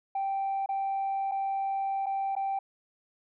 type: tone with dropouts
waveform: sine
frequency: 782 Hz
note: G5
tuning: 4 cents flat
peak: -26 dBFS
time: 0.15-2.59 s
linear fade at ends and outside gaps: 5 ms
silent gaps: 0.661-0.689 / 1.314-1.318 / 2.06-2.065 / 2.353-2.364 s
effects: tanh soft clip ceiling -25 dBFS